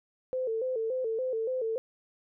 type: tone with vibrato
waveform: sine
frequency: 479.5 Hz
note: A#4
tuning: 49 cents sharp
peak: -28 dBFS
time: 0.33-1.78 s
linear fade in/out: 0 ms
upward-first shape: square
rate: 3.5 Hz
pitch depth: 120 cents each way
effects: none